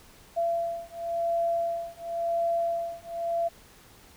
sine beating tone pair, 677 / 677.94 Hz, E5 / E5, +46 / +48 cents, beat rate 0.94 Hz, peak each -29 dBFS, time 0.36-3.49 s, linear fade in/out 20 ms, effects pink hiss -54 dBFS RMS until 4.16 s

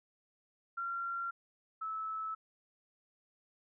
sine tone pair in turn, 1375 / 1305 Hz, F6 / E6, -27 / -18 cents, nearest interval minor second, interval 91 cents, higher first, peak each -35 / -36 dBFS, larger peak first, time 0.77-1.31 / 1.81-2.35 s, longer neither, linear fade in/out 10 ms, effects none

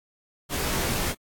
pink noise with comb filter, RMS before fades -27 dBFS, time 0.49-1.15 s, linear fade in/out 50 ms, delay 19 ms, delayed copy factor -0.8, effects AAC 64 kbps

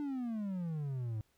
triangle exponential sweep, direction down, 298 to 105.2 Hz, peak -33 dBFS, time 0-1.21 s, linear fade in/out 0 ms, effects pink hiss -74 dBFS RMS until 1.37 s

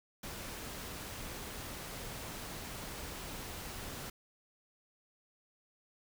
pink noise, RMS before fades -44 dBFS, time 0.23-4.1 s, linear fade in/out 5 ms, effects none

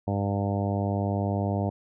harmonic tone, 100 Hz, G2, 35 cents sharp, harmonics 1 / 2 / 3 / 4 / 5 / 6 / 7 / 8 / 9, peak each -27 / -30 / -34 / -37 / -37 / -35 / -35 / -40 / -41 dBFS, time 0.07-1.7 s, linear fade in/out 10 ms, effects none

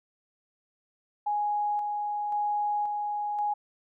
sine tone with tremolo, 830.6 Hz, G#5, in tune, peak -25 dBFS, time 1.26-3.54 s, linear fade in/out 10 ms, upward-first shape square, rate 0.94 Hz, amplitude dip 30%, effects none

